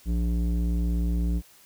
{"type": "tone with low-pass filter", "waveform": "square", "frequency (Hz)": 58.27, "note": "A#1", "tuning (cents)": 0, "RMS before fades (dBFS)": -25, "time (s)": [0.05, 1.42], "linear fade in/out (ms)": 50, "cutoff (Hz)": 250, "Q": 1.4, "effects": ["white hiss -55 dBFS RMS until 1.65 s"]}